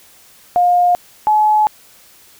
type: tone pair in turn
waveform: sine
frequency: 710 / 852.8 Hz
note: F5 / G#5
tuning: +28 / +46 cents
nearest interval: minor third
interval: 318 cents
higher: second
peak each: -9 dBFS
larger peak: neither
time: 0.56-0.95 / 1.27-1.67 s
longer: second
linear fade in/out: 0 ms
effects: white hiss -46 dBFS RMS until 2.39 s

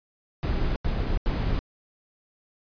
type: noise bursts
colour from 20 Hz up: brown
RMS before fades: -25 dBFS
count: 3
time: 0.43-1.59 s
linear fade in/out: 0 ms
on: 330 ms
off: 85 ms
effects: resampled to 11025 Hz

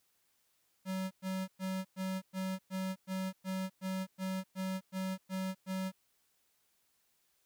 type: tone bursts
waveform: square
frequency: 188.7 Hz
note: F#3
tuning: 34 cents sharp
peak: -35 dBFS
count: 14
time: 0.85-5.92 s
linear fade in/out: 50 ms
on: 260 ms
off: 110 ms
effects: white hiss -75 dBFS RMS until 7.45 s

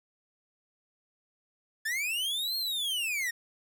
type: linear two-way sweep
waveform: 45% pulse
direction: up then down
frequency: 1706 to 4280 to 1820 Hz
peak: -29 dBFS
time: 1.85-3.31 s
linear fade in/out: 10 ms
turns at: 2.57 s
effects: none

